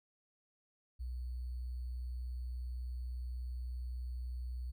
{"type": "tone with sample-and-hold", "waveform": "sine", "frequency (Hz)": 61.74, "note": "B1", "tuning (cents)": 0, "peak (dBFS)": -38, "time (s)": [0.99, 4.72], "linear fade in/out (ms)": 20, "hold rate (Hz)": 4410, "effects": []}